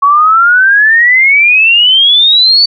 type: exponential sweep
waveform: sine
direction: up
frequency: 1108.7 to 4550 Hz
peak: -3 dBFS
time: 0.02-2.66 s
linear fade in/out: 10 ms
effects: none